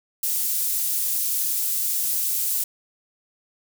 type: high-pass noise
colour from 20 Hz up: pink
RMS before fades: -24 dBFS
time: 0.23-2.64 s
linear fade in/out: 5 ms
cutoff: 11000 Hz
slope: 12 dB/octave
effects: none